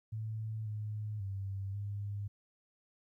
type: tone with pitch steps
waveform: sine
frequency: 109.7 / 106.3 / 97.7 / 101.6 Hz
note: A2 / G#2 / G2 / G#2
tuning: -5 / +41 / -5 / -38 cents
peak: -36 dBFS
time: 0.12-2.28 s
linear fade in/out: 10 ms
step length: 540 ms
effects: 13-bit